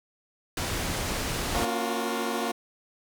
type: low-pass noise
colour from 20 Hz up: pink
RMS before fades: -30 dBFS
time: 0.57-1.65 s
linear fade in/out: 2 ms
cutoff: 11000 Hz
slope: 12 dB/octave
type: chord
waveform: 15% pulse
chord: Gb major seventh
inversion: first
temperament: equal with one note detuned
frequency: 233.1 / 277.2 / 349.2 / 362.6 Hz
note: Bb3 / Db4 / F4 / Gb4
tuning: 0 / 0 / 0 / -35 cents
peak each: -24 / -28 / -28 / -27 dBFS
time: 1.54-2.52 s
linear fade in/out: 10 ms
effects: none